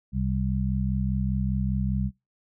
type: harmonic tone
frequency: 65 Hz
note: C2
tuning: 11 cents flat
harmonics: 1 / 2 / 3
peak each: -28 / -28 / -28 dBFS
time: 0.12-2.11 s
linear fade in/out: 50 ms
effects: noise-tail reverb RT60 0.2 s tail -21 dB re dry